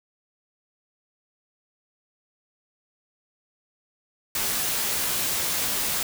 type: noise with comb filter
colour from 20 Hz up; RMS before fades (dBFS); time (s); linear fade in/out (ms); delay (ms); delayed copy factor
white; -26; 4.35-6.03; 2; 16; -0.5
effects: none